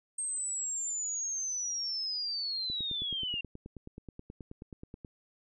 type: linear sweep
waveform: sine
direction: down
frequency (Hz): 8440 to 2746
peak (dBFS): -32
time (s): 0.18-3.41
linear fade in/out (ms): 5
type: click train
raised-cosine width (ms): 3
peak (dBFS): -31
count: 23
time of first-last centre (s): 2.7-5.048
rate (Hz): 9.37
effects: none